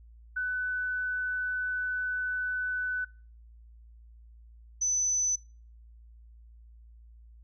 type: tone pair in turn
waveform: sine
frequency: 1499 / 6026 Hz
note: F#6 / F#8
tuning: +22 / +31 cents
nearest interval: 2 octaves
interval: 2409 cents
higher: second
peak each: -28 / -25 dBFS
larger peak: second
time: 0.36-3.05 / 4.81-5.36 s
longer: first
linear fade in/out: 10 ms
effects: noise-tail reverb RT60 0.4 s tail -25 dB re dry + added 57 Hz sine -50 dBFS peak until 7.43 s